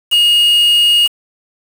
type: tone with quantisation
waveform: triangle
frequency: 2863 Hz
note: F7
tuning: 42 cents sharp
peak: -6 dBFS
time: 0.11-1.08 s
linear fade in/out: 20 ms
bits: 4
effects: none